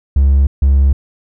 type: tone pair in turn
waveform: triangle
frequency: 68.9 / 68.63 Hz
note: C#2 / C#2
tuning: -10 / -17 cents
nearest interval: unison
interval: 7 cents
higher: first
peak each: -4 dBFS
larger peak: neither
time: 0.16-0.47 / 0.62-0.93 s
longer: neither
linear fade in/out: 5 ms
effects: tanh soft clip ceiling -1 dBFS